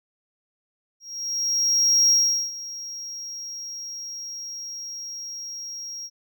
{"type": "tone with ADSR envelope", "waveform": "triangle", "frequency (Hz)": 5610, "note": "F8", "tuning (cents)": 7, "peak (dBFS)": -13, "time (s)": [1, 6.1], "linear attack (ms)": 1100, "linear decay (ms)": 410, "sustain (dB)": -18, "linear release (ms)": 47, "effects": []}